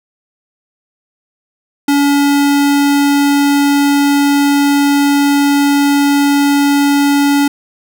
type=tone; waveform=square; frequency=284.3 Hz; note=C#4; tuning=44 cents sharp; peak=-9 dBFS; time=1.88-7.48 s; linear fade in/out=5 ms; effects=none